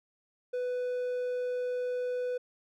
triangle tone, 496.8 Hz, B4, 10 cents sharp, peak -28 dBFS, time 0.53-2.38 s, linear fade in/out 10 ms, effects none

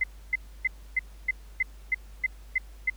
sine tone bursts, 2051 Hz, C7, 35 cents flat, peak -21 dBFS, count 10, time 0.01-2.9 s, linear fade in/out 5 ms, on 28 ms, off 290 ms, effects added 50 Hz sine -44 dBFS peak until 2.96 s + pink hiss -58 dBFS RMS until 2.96 s

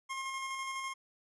25% pulse tone with tremolo, 1070 Hz, C6, 38 cents sharp, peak -32 dBFS, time 0.09-0.94 s, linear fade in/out 20 ms, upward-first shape square, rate 12 Hz, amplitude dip 25%, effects resampled to 24000 Hz

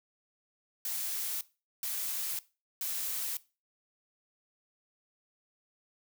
blue noise bursts, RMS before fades -35 dBFS, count 3, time 0.85-3.37 s, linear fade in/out 2 ms, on 560 ms, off 420 ms, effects noise-tail reverb RT60 0.3 s tail -19 dB re dry

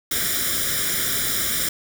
white noise with comb filter, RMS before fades -23 dBFS, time 0.11-1.69 s, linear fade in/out 5 ms, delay 0.56 ms, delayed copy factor +0.85, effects none

